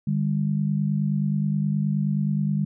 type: tone pair together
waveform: sine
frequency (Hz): 150.4 / 199.89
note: D3 / G3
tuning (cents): +42 / +34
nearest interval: perfect fourth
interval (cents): 492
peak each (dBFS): -23 / -24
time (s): 0.07-2.65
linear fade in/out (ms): 5
effects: none